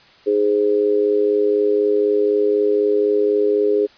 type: tone with amplitude modulation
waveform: sine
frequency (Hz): 415.3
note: G#4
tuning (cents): 0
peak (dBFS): -10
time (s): 0.26-3.87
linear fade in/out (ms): 20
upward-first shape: sine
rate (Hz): 104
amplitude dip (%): 80
effects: white hiss -49 dBFS RMS until 3.97 s + resampled to 11025 Hz